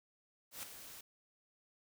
white noise with ADSR envelope, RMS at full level -43 dBFS, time 0.51-1.01 s, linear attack 120 ms, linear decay 7 ms, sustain -9 dB, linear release 6 ms, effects none

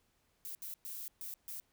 violet noise bursts at uneven times, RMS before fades -44 dBFS, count 5, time 0.45-0.55 / 0.62-0.74 / 0.85-1.08 / 1.21-1.34 / 1.48-1.6 s, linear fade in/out 0 ms, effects pink hiss -75 dBFS RMS until 1.72 s

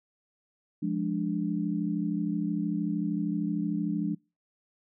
sine chord, D diminished, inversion first, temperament equal, 174.61 / 207.7 / 293.7 Hz, F3 / Ab3 / D4, 0 / 0 / 0 cents, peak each -31 dBFS, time 0.82-4.15 s, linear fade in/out 10 ms, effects noise-tail reverb RT60 0.3 s tail -26 dB re dry

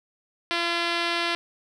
5% pulse tone with low-pass filter, 341.5 Hz, F4, 39 cents flat, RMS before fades -26 dBFS, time 0.51-1.35 s, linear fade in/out 0 ms, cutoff 4900 Hz, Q 0.97, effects none

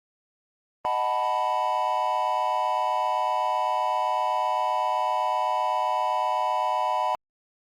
triangle chord, B dominant seventh, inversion first, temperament equal, 622.3 / 740 / 880 / 987.8 Hz, D#5 / F#5 / A5 / B5, 0 / 0 / 0 / 0 cents, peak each -29 / -27 / -27 / -24 dBFS, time 0.85-7.15 s, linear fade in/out 0 ms, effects Opus 32 kbps

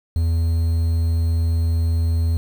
triangle tone with quantisation, 82.6 Hz, E2, 4 cents sharp, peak -14 dBFS, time 0.16-2.37 s, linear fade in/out 0 ms, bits 7, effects none

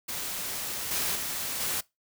white noise with level steps, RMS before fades -34 / -29 / -33 / -30 dBFS, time 0.08-1.81 s, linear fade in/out 10 ms, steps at 0.91 / 1.15 / 1.6 s, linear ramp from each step 5 ms, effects noise-tail reverb RT60 0.2 s tail -22 dB re dry

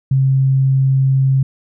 sine tone, 134 Hz, C3, 42 cents sharp, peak -10 dBFS, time 0.11-1.43 s, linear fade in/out 5 ms, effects none

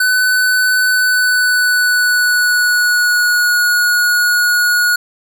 square tone with pitch glide, 1503 to 1451 Hz, F#6 to F#6, +27 to -34 cents, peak -11 dBFS, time 0-4.96 s, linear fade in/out 5 ms, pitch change -61 cents, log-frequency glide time 0.92-3.6 s, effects none

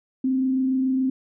sine tone with frequency modulation, 261.6 Hz, C4, in tune, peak -19 dBFS, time 0.24-1.1 s, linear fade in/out 5 ms, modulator 27.1 Hz, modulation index 0.21, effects none

